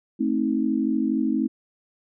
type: chord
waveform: sine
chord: A diminished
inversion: none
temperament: just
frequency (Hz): 220 / 264 / 316.8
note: A3 / C4 / Eb4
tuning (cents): 0 / +16 / +31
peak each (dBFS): -25 / -24 / -25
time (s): 0.19-1.48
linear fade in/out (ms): 20
effects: none